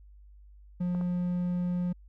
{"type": "tone", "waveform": "triangle", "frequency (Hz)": 177.8, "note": "F3", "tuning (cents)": 31, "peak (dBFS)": -25, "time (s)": [0.8, 1.93], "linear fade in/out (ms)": 10}
{"type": "clicks", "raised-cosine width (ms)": 1, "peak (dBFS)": -29, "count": 2, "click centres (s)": [0.949, 1.012]}
{"effects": ["added 50 Hz sine -50 dBFS peak until 2.08 s"]}